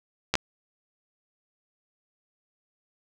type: clicks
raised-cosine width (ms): 0.2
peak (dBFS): -5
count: 2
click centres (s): 0.34 / 0.354
effects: none